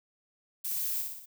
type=noise with echo; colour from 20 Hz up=violet; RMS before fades=-34 dBFS; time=0.64-1.02 s; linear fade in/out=10 ms; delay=60 ms; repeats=4; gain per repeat=-4 dB; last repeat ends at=1.26 s; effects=none